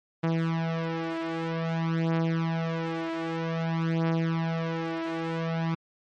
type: beating tone pair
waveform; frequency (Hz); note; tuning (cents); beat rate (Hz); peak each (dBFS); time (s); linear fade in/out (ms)
sawtooth; 164 / 164.52; E3 / E3; -9 / -3; 0.52; -25; 0.23-5.75; 10
effects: low-pass 3000 Hz 12 dB/octave + MP3 48 kbps